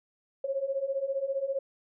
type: beating tone pair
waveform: sine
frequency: 534 / 549 Hz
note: C5 / C#5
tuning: +35 / -17 cents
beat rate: 15 Hz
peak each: -33 / -30 dBFS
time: 0.44-1.59 s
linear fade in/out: 5 ms
effects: none